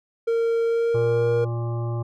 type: tone with pitch glide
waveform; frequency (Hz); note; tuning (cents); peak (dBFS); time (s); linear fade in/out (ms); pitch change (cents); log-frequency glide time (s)
triangle; 460.4 to 472.3; A#4 to A#4; -22 to +23; -17; 0.27-1.45; 10; +45; 0.65-1.29
type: harmonic tone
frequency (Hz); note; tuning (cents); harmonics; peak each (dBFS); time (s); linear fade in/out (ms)
117.4; A#2; +13; 1 / 3 / 5 / 7 / 9 / 10; -24 / -34 / -38 / -41 / -43 / -44; 0.94-2.03; 10
effects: none